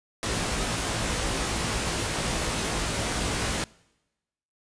pink noise with comb filter, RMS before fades -28 dBFS, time 0.23-3.64 s, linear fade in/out 0 ms, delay 18 ms, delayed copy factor +0.7, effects noise-tail reverb RT60 1.0 s tail -24 dB re dry + resampled to 22050 Hz

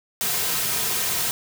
white noise with comb filter, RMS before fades -24 dBFS, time 0.21-1.31 s, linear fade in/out 0 ms, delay 3.5 ms, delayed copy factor -0.6, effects none

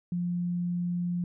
sine tone, 175.6 Hz, F3, 10 cents sharp, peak -27 dBFS, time 0.12-1.24 s, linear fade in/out 2 ms, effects none

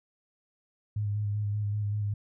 sine tone with vibrato, 103.83 Hz, G#2, in tune, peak -27 dBFS, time 0.96-2.14 s, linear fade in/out 5 ms, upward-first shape square, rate 5.2 Hz, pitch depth 22 cents each way, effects none

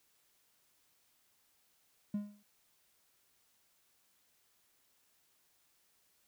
triangle tone with exponential decay, 206 Hz, G#3, 14 cents flat, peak -28 dBFS, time 2.14-2.43 s, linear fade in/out 5 ms, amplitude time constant 62 ms, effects tanh soft clip ceiling -26 dBFS + white hiss -73 dBFS RMS until 6.27 s

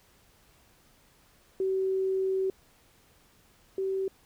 sine tone pair in turn, 381.1 / 384.2 Hz, G4 / G4, -49 / -35 cents, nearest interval unison, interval 14 cents, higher second, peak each -25 / -27 dBFS, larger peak first, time 1.6-2.5 / 3.78-4.08 s, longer first, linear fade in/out 2 ms, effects pink hiss -62 dBFS RMS until 4.25 s

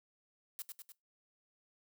blue noise with echo, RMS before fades -42 dBFS, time 0.59-0.62 s, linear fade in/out 0 ms, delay 100 ms, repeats 3, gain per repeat -4 dB, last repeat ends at 0.92 s, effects noise-tail reverb RT60 0.2 s tail -21 dB re dry

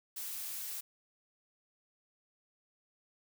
blue noise, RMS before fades -41 dBFS, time 0.16-0.81 s, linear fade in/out 10 ms, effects none

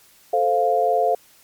sine chord, F major, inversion first, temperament equal, 440 / 523.3 / 698.5 Hz, A4 / C5 / F5, 0 / 0 / 0 cents, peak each -22 / -22 / -18 dBFS, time 0.33-1.15 s, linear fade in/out 5 ms, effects white hiss -53 dBFS RMS until 1.43 s + MP3 96 kbps

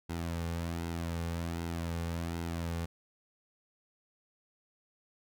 sawtooth tone with flanger, 84.1 Hz, E2, 35 cents sharp, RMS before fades -36 dBFS, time 0.09-2.86 s, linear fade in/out 10 ms, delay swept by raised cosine 1.7 to 3.1 ms, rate 1.3 Hz, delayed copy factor -0.5, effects none

